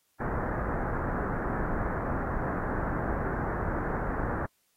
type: low-pass noise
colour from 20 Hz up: pink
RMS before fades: -31 dBFS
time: 0.2-4.46 s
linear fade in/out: 5 ms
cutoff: 1700 Hz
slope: 48 dB/octave
effects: white hiss -72 dBFS RMS until 4.76 s + AAC 48 kbps